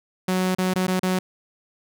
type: tone with dropouts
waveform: sawtooth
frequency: 185 Hz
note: F#3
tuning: in tune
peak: -16 dBFS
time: 0.28-1.19 s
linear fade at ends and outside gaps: 5 ms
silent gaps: 0.549-0.584 / 0.738-0.758 / 0.869-0.879 / 0.996-1.03 s
effects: none